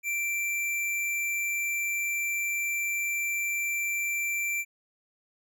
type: tone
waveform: square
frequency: 2349 Hz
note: D7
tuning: in tune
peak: -28 dBFS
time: 0.03-4.65 s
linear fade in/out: 50 ms
effects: none